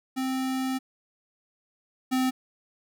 square tone pair in turn, 261.6 / 258.3 Hz, C4 / C4, 0 / -22 cents, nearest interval unison, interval 22 cents, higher first, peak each -27 / -23 dBFS, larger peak second, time 0.16-0.79 / 2.11-2.31 s, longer first, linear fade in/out 20 ms, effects none

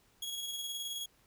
sawtooth tone with tremolo, 3322 Hz, G#7, in tune, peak -33 dBFS, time 0.22-1.06 s, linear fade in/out 5 ms, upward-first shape square, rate 19 Hz, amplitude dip 30%, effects pink hiss -68 dBFS RMS until 1.26 s

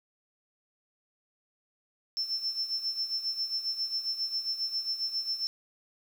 sine tone with tremolo, 5340 Hz, E8, 22 cents sharp, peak -27 dBFS, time 2.17-5.47 s, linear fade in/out 0 ms, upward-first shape sine, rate 7.4 Hz, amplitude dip 70%, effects 9-bit

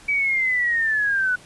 sine linear sweep, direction down, 2299 to 1467 Hz, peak -18 dBFS, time 0.08-1.36 s, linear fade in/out 10 ms, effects pink hiss -47 dBFS RMS until 1.45 s + resampled to 24000 Hz

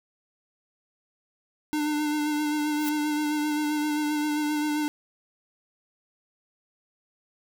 square tone with vibrato, 299.9 Hz, D4, 36 cents sharp, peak -25 dBFS, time 1.73-4.88 s, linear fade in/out 0 ms, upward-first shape sine, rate 7.6 Hz, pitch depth 24 cents each way
blue noise with exponential growth, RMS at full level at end -31 dBFS, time 2.69-2.89 s, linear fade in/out 0 ms, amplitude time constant 42 ms
effects none

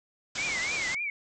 white low-pass noise, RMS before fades -36 dBFS, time 0.35-0.95 s, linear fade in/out 5 ms, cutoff 7600 Hz, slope 96 dB/octave
sine tone with vibrato, 2187 Hz, C#7, 24 cents flat, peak -29 dBFS, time 0.38-1.1 s, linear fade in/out 2 ms, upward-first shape triangle, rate 3.5 Hz, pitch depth 200 cents each way
effects none

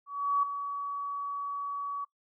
sine tone with ADSR envelope, 1134 Hz, C#6, 39 cents sharp, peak -22 dBFS, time 0.06-2.05 s, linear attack 370 ms, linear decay 5 ms, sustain -10 dB, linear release 12 ms, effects noise-tail reverb RT60 0.1 s tail -21 dB re dry

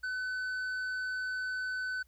triangle tone with tanh clipping, 1509 Hz, F#6, 34 cents sharp, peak -34 dBFS, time 0.03-2.03 s, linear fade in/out 10 ms, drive 10 dB, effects added 61 Hz sine -63 dBFS peak until 2.07 s + white hiss -73 dBFS RMS until 2.07 s

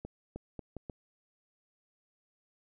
accelerating click train, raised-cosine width 2 ms, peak -27 dBFS, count 5, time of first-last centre 0.05-0.898 s, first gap 310 ms, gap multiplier 0.75, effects none

